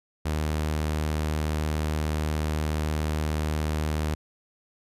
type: tone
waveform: sawtooth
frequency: 76.8 Hz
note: D#2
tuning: 22 cents flat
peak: -21 dBFS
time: 0.25-4.15 s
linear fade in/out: 10 ms
effects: resampled to 32000 Hz